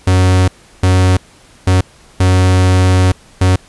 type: tone bursts at uneven times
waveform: 45% pulse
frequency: 92.5 Hz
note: F#2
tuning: in tune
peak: -7 dBFS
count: 5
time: 0.07-0.48 / 0.83-1.17 / 1.67-1.81 / 2.2-3.12 / 3.41-3.56 s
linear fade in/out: 5 ms
effects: pink hiss -44 dBFS RMS until 3.68 s + resampled to 24000 Hz